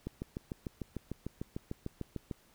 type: click train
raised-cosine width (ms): 3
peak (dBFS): -24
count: 16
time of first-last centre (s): 0.07-2.312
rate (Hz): 6.69
effects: pink hiss -65 dBFS RMS until 2.54 s